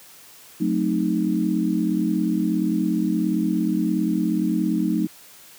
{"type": "chord", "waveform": "sine", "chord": "F# diminished seventh", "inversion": "none", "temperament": "equal with one note detuned", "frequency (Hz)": [182.87, 220, 261.6, 311.1], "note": ["F#3", "A3", "C4", "Eb4"], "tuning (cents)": [-20, 0, 0, 0], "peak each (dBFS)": [-24, -24, -28, -23], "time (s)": [0.6, 5.07], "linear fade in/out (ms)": 10, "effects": ["white hiss -47 dBFS RMS until 5.58 s", "high-pass 100 Hz 12 dB/octave"]}